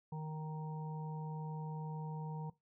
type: harmonic tone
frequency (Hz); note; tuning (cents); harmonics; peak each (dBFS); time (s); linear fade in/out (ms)
155.56; D#3; 0; 1 / 3 / 5 / 6; -40 / -52 / -54 / -50; 0.12-2.5; 5
effects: noise-tail reverb RT60 0.2 s tail -19 dB re dry